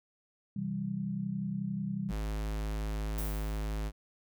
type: chord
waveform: sine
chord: C major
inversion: none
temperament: equal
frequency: 130.81 / 164.81 / 196 Hz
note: C3 / E3 / G3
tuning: 0 / 0 / 0 cents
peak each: -40 / -38 / -34 dBFS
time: 0.56-2.12 s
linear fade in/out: 5 ms
type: tone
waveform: square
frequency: 52.8 Hz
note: G#1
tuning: 29 cents sharp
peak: -33 dBFS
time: 2.08-3.92 s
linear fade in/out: 50 ms
type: noise with exponential decay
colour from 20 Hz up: violet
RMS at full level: -39 dBFS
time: 3.18-3.87 s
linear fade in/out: 2 ms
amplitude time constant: 150 ms
effects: none